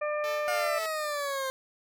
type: harmonic tone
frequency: 598 Hz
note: D5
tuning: 31 cents sharp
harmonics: 1 / 2 / 3 / 4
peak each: -29 / -35 / -39 / -41 dBFS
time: 0.01-0.79 s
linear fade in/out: 10 ms
type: tone with tremolo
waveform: 5% pulse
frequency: 440 Hz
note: A4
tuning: in tune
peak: -26 dBFS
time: 0.24-0.86 s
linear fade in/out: 0 ms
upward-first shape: sine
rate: 3.6 Hz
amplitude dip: 65%
type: exponential sweep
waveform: 20% pulse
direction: down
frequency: 721 to 523.3 Hz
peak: -25 dBFS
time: 0.48-1.5 s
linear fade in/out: 0 ms
effects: none